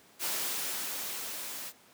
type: noise with level ramp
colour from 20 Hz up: white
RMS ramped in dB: -32 to -41 dBFS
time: 0.19-1.73 s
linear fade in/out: 50 ms
effects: pink hiss -59 dBFS RMS until 1.93 s + high-pass 200 Hz 12 dB/octave